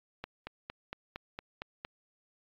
click train, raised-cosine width 0.3 ms, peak -22 dBFS, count 8, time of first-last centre 0.24-1.849 s, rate 4.35 Hz, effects low-pass 4000 Hz 12 dB/octave + AAC 64 kbps

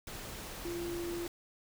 sine tone in noise, 343.9 Hz, F4, 27 cents flat, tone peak -36 dBFS, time 0.65-1.27 s, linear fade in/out 2 ms, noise pink, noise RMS -44 dBFS, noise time 0.07-1.28 s, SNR +5 dB, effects none

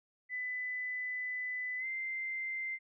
sine tone with pitch glide, 2000 to 2084 Hz, B6 to C7, +21 to -7 cents, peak -35 dBFS, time 0.29-2.79 s, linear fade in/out 50 ms, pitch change +72 cents, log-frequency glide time 1.78-1.86 s, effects none

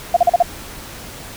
sine tone bursts, 698.5 Hz, F5, in tune, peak -7 dBFS, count 5, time 0.14-0.426 s, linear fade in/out 5 ms, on 26 ms, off 39 ms, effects pink hiss -34 dBFS RMS until 1.36 s

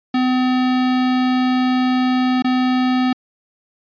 square tone with dropouts, 254.3 Hz, C4, 49 cents flat, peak -15 dBFS, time 0.14-3.13 s, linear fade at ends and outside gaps 5 ms, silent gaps 2.423-2.444 s, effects resampled to 11025 Hz

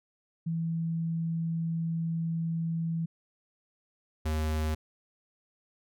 sine / square tone pair in turn, 164.81 / 77.78 Hz, E3 / D#2, 0 / 0 cents, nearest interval octave + minor second, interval 1300 cents, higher first, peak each -28 / -28 dBFS, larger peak neither, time 0.46-3.06 / 4.25-4.75 s, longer first, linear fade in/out 10 ms, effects none

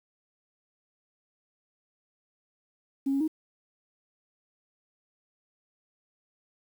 sine tone with pitch steps, 272.9 / 275.2 / 313.1 Hz, C#4 / C#4 / D#4, -27 / -12 / +11 cents, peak -23 dBFS, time 3.06-3.279 s, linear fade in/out 10 ms, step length 73 ms, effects tanh soft clip ceiling -19 dBFS + 9-bit

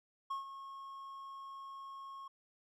triangle tone with ADSR envelope, 1089 Hz, C#6, 31 cents flat, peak -33 dBFS, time 0.3-2.28 s, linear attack 10 ms, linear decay 130 ms, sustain -11 dB, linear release 6 ms, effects none

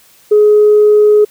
sine tone, 420.5 Hz, G#4, 22 cents sharp, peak -3 dBFS, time 0.31-1.25 s, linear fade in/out 10 ms, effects tanh soft clip ceiling 0 dBFS + white hiss -46 dBFS RMS until 1.3 s

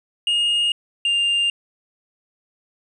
triangle tone pair in turn, 2849 / 2800 Hz, F7 / F7, +34 / +4 cents, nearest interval unison, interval 30 cents, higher first, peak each -15 dBFS, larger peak neither, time 0.27-0.72 / 1.05-1.5 s, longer neither, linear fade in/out 2 ms, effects resampled to 22050 Hz

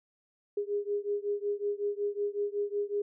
sine beating tone pair, 407.1 / 412.5 Hz, G#4 / G#4, -35 / -12 cents, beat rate 5.4 Hz, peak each -32 / -33 dBFS, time 0.57-3.02 s, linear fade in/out 5 ms, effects none

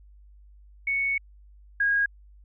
sine tone pair in turn, 2217 / 1637.1 Hz, C#7 / G#6, 0 / -25 cents, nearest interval perfect fourth, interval 525 cents, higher first, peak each -23 / -20 dBFS, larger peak second, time 0.87-1.18 / 1.8-2.06 s, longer first, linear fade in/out 5 ms, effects added 50 Hz sine -49 dBFS peak until 2.44 s

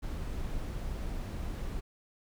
brown noise, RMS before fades -36 dBFS, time 0.02-1.81 s, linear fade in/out 20 ms, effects none

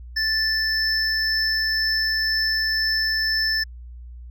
triangle tone pair together, 1760 / 5278 Hz, A6 / E8, 0 / +1 cents, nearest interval octave + perfect fifth, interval 1901 cents, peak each -21 dBFS, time 0.16-3.64 s, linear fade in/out 10 ms, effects added 60 Hz sine -36 dBFS peak until 4.3 s

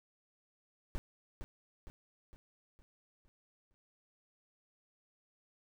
brown noise with echo, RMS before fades -36 dBFS, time 0.95-0.98 s, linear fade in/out 0 ms, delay 460 ms, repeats 6, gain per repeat -6 dB, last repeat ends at 3.74 s, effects none

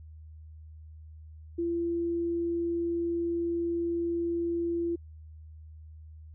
sine tone, 340 Hz, F4, 46 cents flat, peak -27 dBFS, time 1.58-4.96 s, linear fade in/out 10 ms, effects added 78 Hz sine -45 dBFS peak until 6.34 s

